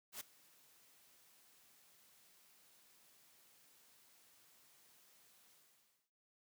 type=noise with ADSR envelope; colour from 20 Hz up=white; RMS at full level=-45 dBFS; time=0.12-6.11 s; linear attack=85 ms; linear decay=10 ms; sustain=-23 dB; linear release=600 ms; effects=noise-tail reverb RT60 0.5 s tail -21 dB re dry + high-pass 100 Hz 12 dB/octave